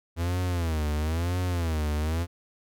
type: tone with vibrato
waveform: 45% pulse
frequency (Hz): 82.41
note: E2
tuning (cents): 0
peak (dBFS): -25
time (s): 0.16-2.27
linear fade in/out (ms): 50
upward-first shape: sine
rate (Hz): 1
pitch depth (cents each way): 170
effects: none